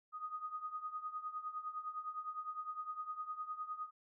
sine tone with tremolo, 1244.5 Hz, D#6, in tune, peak -37 dBFS, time 0.12-3.91 s, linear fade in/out 50 ms, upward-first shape triangle, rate 9.8 Hz, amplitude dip 85%, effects none

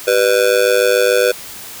square tone with amplitude modulation, 493.9 Hz, B4, in tune, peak -7 dBFS, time 0.07-1.32 s, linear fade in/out 10 ms, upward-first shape sine, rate 107 Hz, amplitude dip 100%, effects white hiss -32 dBFS RMS until 1.8 s

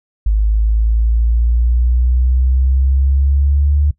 sine exponential sweep, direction up, 51.91 to 73.42 Hz, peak -10 dBFS, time 0.26-3.91 s, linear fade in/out 5 ms, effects noise-tail reverb RT60 0.1 s tail -18 dB re dry

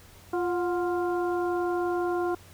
harmonic tone with a mistuned harmonic, 349.2 Hz, F4, in tune, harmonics 1 / 2 / 3 / 4, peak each -26 / -32 / -36 / -38 dBFS, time 0.33-2.35 s, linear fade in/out 5 ms, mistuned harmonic 2, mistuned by +61 cents, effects added 91 Hz sine -53 dBFS peak until 2.53 s + pink hiss -53 dBFS RMS until 2.53 s

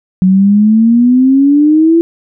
sine exponential sweep, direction up, 183.6 to 338.3 Hz, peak -4 dBFS, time 0.22-2.01 s, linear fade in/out 0 ms, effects none

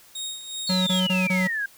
25% pulse tone with tremolo, 3736 Hz, A#7, 3 cents sharp, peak -25 dBFS, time 0.15-1 s, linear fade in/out 5 ms, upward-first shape sine, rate 2.7 Hz, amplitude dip 65%
sine exponential sweep, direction down, 4435 to 1581 Hz, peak -24 dBFS, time 0.67-1.66 s, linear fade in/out 5 ms
square tone bursts, 185 Hz, F#3, in tune, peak -22 dBFS, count 4, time 0.69-1.476 s, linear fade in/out 10 ms, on 180 ms, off 22 ms
effects white hiss -52 dBFS RMS until 1.77 s

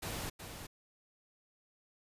pink noise with echo, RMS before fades -40 dBFS, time 0.02-0.3 s, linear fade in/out 10 ms, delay 370 ms, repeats 1, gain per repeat -7 dB, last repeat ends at 0.67 s, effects resampled to 32000 Hz

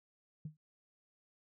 sine tone with exponential decay, 153.9 Hz, D#3, 19 cents flat, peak -36 dBFS, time 0.45-0.57 s, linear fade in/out 5 ms, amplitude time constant 25 ms, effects tanh soft clip ceiling -34 dBFS

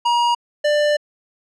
square tone pair in turn, 952 / 592.8 Hz, A#5 / D5, +36 / +16 cents, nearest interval minor sixth, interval 820 cents, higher first, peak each -15 dBFS, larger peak neither, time 0.05-0.35 / 0.64-0.97 s, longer second, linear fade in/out 10 ms, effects low-pass 5000 Hz 12 dB/octave

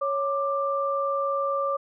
sine tone pair together, 554.4 / 1181.5 Hz, C#5 / D6, 0 / +10 cents, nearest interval octave + minor second, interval 1310 cents, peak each -26 dBFS, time 0.01-1.77 s, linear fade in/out 10 ms, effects none

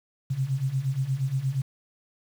sine beating tone pair, 128.5 / 137 Hz, C3 / C#3, -31 / -20 cents, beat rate 8.5 Hz, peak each -29 / -26 dBFS, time 0.3-1.62 s, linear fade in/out 10 ms, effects 8-bit

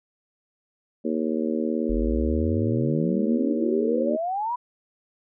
harmonic tone, 78.5 Hz, D#2, 16 cents sharp, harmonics 3 / 4 / 5 / 6 / 7, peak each -26 / -28 / -30 / -32 / -33 dBFS, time 1.04-4.17 s, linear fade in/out 20 ms
sine exponential sweep, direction up, 43.65 to 1000 Hz, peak -24 dBFS, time 1.89-4.56 s, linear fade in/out 10 ms
effects none

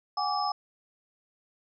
sine tone cluster, 740 / 818 / 1161 / 5180 Hz, F#5 / G#5 / D6 / E8, 0 / -26 / -20 / -31 cents, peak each -33 / -30 / -31 / -35 dBFS, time 0.17-0.52 s, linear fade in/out 5 ms, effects none

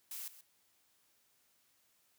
blue noise with echo, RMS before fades -44 dBFS, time 0.11-0.28 s, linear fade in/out 2 ms, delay 130 ms, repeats 1, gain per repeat -14 dB, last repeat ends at 0.41 s, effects white hiss -73 dBFS RMS until 2.18 s + high-pass 60 Hz 12 dB/octave

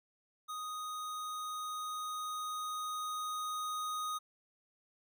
square tone with level ramp, 1244.5 Hz, D#6, in tune, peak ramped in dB -40 to -36 dBFS, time 0.48-4.19 s, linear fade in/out 20 ms, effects none

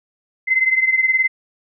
sine beating tone pair, 2057 / 2076 Hz, C7 / C7, -30 / -14 cents, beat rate 19 Hz, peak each -15 / -19 dBFS, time 0.47-1.28 s, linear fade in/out 20 ms, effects none

